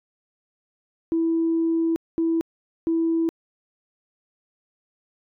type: tone bursts at uneven times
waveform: sine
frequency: 329 Hz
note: E4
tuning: 3 cents flat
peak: -18 dBFS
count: 3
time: 1.12-1.96 / 2.18-2.41 / 2.87-3.29 s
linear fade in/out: 0 ms
effects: tanh soft clip ceiling -14 dBFS